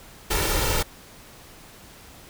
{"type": "noise with comb filter", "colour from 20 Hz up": "pink", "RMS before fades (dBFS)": -23, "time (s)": [0.3, 0.83], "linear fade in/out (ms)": 10, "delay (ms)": 2.2, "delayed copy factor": 0.6, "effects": ["pink hiss -47 dBFS RMS until 2.29 s"]}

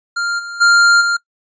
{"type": "tone with level steps", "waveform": "square", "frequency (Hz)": 1396.9, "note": "F6", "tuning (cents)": 0, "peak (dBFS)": [-17, -26, -8, -14], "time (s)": [0.16, 1.17], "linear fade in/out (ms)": 10, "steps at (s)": [0.38, 0.6, 1], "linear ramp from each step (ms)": 20, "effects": ["noise-tail reverb RT60 0.1 s tail -22 dB re dry", "resampled to 16000 Hz"]}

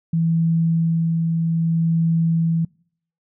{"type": "tone with tremolo", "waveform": "sine", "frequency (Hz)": 164.81, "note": "E3", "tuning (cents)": 0, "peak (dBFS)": -15, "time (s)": [0.13, 2.65], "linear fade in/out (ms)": 5, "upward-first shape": "sine", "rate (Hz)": 0.63, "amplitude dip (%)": 25, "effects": ["noise-tail reverb RT60 0.6 s tail -26 dB re dry"]}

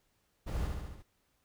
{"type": "noise with echo", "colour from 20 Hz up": "brown", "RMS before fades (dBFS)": -35, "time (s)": [0.46, 0.68], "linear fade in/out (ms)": 20, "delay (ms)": 70, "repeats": 5, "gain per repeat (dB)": -3, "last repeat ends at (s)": 1.03, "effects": ["pink hiss -75 dBFS RMS until 1.44 s"]}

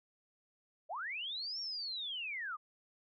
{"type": "linear two-way sweep", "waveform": "sine", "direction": "up then down", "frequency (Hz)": [554.4, 5588, 1150], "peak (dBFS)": -38, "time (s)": [0.89, 2.57], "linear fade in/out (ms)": 20, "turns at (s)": 1.6, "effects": []}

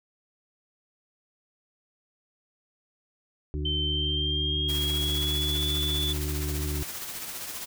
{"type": "harmonic tone", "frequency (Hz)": 74, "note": "D2", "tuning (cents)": 14, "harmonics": [1, 2, 4, 5], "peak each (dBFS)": [-29, -35, -38, -39], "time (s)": [3.54, 6.83], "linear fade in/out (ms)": 0}
{"type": "tone with pitch glide", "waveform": "sine", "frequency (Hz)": [3097, 3456], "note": ["G7", "A7"], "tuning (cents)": [-22, -32], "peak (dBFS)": -27, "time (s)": [3.65, 6.13], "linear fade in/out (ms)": 5, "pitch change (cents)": 190, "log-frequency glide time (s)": [3.84, 5.65]}
{"type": "noise with tremolo", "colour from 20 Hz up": "white", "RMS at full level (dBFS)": -35, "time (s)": [4.68, 7.66], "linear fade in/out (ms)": 20, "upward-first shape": "sine", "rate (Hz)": 15, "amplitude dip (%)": 40}
{"effects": []}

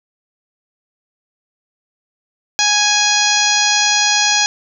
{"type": "harmonic tone", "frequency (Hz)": 830.6, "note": "G#5", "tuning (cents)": 0, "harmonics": [1, 2, 3, 4, 5, 6, 7, 8], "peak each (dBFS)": [-20, -20, -20, -20, -20, -20, -20, -20], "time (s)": [2.59, 4.46], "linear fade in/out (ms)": 0, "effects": []}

